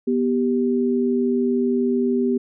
sine tone pair together, 245 / 392 Hz, B3 / G4, -14 / 0 cents, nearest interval minor sixth, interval 814 cents, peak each -19 / -21 dBFS, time 0.07-2.38 s, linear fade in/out 10 ms, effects none

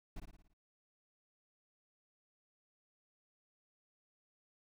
brown noise with echo, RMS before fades -43 dBFS, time 0.16-0.2 s, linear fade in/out 5 ms, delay 56 ms, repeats 6, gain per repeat -5 dB, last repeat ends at 0.536 s, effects none

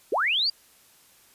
sine linear sweep, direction up, 313.2 to 4848 Hz, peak -21 dBFS, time 0.12-0.5 s, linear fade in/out 5 ms, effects white hiss -57 dBFS RMS until 1.34 s + resampled to 32000 Hz

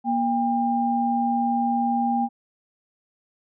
sine tone pair together, 237.5 / 800 Hz, A#3 / G5, +33 / +35 cents, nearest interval octave + major sixth, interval 2102 cents, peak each -23 / -22 dBFS, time 0.04-2.29 s, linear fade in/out 50 ms, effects none

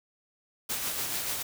white noise with tremolo, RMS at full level -31 dBFS, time 0.69-1.43 s, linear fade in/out 10 ms, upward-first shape sine, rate 6.9 Hz, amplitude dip 35%, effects none

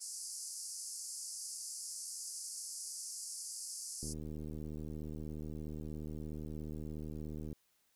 white band-pass noise, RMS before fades -45 dBFS, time 0-4.14 s, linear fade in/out 20 ms, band 4700 to 11000 Hz, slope 96 dB/octave
click train, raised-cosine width 3 ms, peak -32 dBFS, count 270, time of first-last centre 4.03-7.528 s, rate 76.9 Hz
effects white hiss -75 dBFS RMS until 7.95 s

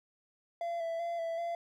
triangle tone with vibrato, 673 Hz, E5, 36 cents sharp, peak -31 dBFS, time 0.61-1.55 s, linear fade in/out 2 ms, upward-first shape square, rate 2.6 Hz, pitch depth 24 cents each way, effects none

